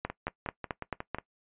two click trains, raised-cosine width 0.5 ms, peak -16 / -20 dBFS, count 6 / 7, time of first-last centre 0.05-1.146 / 0.1-1.185 s, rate 4.56 / 5.53 Hz, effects noise-tail reverb RT60 0.1 s tail -19 dB re dry + resampled to 8000 Hz

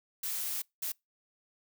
blue noise bursts at uneven times, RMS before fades -35 dBFS, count 2, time 0.23-0.62 / 0.82-0.92 s, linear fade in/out 5 ms, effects noise-tail reverb RT60 0.2 s tail -26 dB re dry

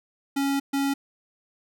square tone bursts at uneven times, 277.2 Hz, C#4, in tune, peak -23 dBFS, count 2, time 0.36-0.6 / 0.73-0.94 s, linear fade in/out 10 ms, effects none

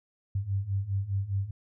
sine beating tone pair, 95.5 / 100.4 Hz, G2 / G2, -45 / +42 cents, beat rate 4.9 Hz, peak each -32 / -29 dBFS, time 0.35-1.51 s, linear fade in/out 5 ms, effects none

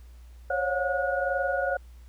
sine tone cluster, 539 / 561 / 718 / 1451 Hz, C#5 / C#5 / F5 / F#6, -49 / +21 / +48 / -34 cents, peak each -30 dBFS, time 0.5-1.77 s, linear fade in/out 5 ms, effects added 60 Hz sine -45 dBFS peak until 2.08 s + pink hiss -63 dBFS RMS until 2.08 s

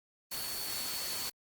sine tone in noise, 4429 Hz, C#8, 2 cents flat, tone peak -40 dBFS, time 0.31-1.3 s, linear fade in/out 10 ms, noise white, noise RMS -38 dBFS, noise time 0.31-1.3 s, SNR -5 dB, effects Opus 24 kbps

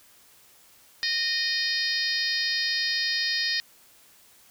harmonic tone, 616 Hz, D#5, 17 cents flat, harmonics 3 / 4 / 5 / 6 / 7 / 8 / 9, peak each -29 / -36 / -38 / -34 / -30 / -29 / -36 dBFS, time 1.03-3.6 s, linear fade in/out 0 ms, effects white hiss -56 dBFS RMS until 4.5 s

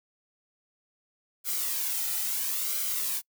blue noise with flanger, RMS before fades -30 dBFS, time 1.44-3.22 s, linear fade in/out 50 ms, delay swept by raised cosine 1.1 to 1.82 ms, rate 0.74 Hz, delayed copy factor -0.55, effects noise-tail reverb RT60 0.1 s tail -26 dB re dry

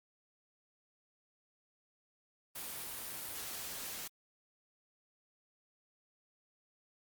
white noise, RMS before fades -43 dBFS, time 2.55-4.08 s, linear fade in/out 10 ms, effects Opus 32 kbps

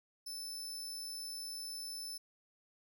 sawtooth tone, 5274 Hz, E8, in tune, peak -39 dBFS, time 0.26-2.18 s, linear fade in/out 10 ms, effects none

